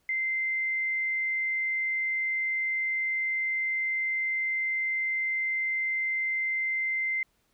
sine tone, 2080 Hz, C7, 11 cents flat, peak -26 dBFS, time 0.09-7.23 s, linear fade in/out 2 ms, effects pink hiss -71 dBFS RMS until 7.53 s

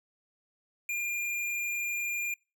square tone, 2404 Hz, D7, 40 cents sharp, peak -31 dBFS, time 0.89-2.34 s, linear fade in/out 2 ms, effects noise-tail reverb RT60 0.3 s tail -26 dB re dry

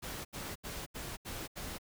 pink noise bursts, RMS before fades -42 dBFS, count 6, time 0.02-1.785 s, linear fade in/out 20 ms, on 230 ms, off 77 ms, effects none

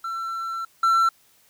triangle tone pair in turn, 1346 / 1346 Hz, E6 / E6, +36 / +36 cents, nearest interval unison, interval 0 cents, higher neither, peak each -25 / -14 dBFS, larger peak second, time 0.04-0.65 / 0.83-1.09 s, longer first, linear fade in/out 5 ms, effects white hiss -59 dBFS RMS until 1.49 s

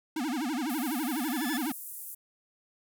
square tone with vibrato, 276.2 Hz, C#4, 6 cents flat, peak -30 dBFS, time 0.16-1.72 s, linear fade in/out 5 ms, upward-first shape sine, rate 12 Hz, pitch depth 280 cents each way
sawtooth tone with exponential growth, 1730 Hz, A6, 30 cents flat, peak -29 dBFS, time 0.6-1.57 s, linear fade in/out 1 ms, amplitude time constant 210 ms
white band-pass noise, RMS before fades -42 dBFS, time 0.69-2.15 s, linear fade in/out 10 ms, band 9500 to 16000 Hz, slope 24 dB/octave
effects none

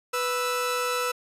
sawtooth tone pair together, 493.9 / 1318.5 Hz, B4 / E6, 0 / 0 cents, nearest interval octave + perfect fourth, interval 1700 cents, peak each -24 dBFS, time 0.13-1.12 s, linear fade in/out 10 ms, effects resampled to 32000 Hz

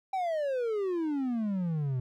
triangle exponential sweep, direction down, 784 to 123.47 Hz, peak -26 dBFS, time 0.13-2 s, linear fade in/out 5 ms, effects none

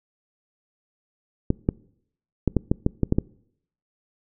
clicks, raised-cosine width 3 ms, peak -6 dBFS, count 9, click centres 1.504 / 1.689 / 2.477 / 2.567 / 2.715 / 2.864 / 3.033 / 3.124 / 3.185 s, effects noise-tail reverb RT60 0.7 s tail -24 dB re dry

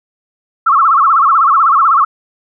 sine tone with vibrato, 1215 Hz, D#6, 42 cents flat, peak -6 dBFS, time 0.66-2.05 s, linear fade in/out 10 ms, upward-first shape sine, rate 16 Hz, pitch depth 200 cents each way, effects none

